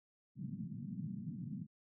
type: band-pass noise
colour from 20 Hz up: white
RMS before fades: -44 dBFS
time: 0.35-1.67 s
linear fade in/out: 50 ms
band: 120 to 230 Hz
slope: 48 dB/octave
effects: none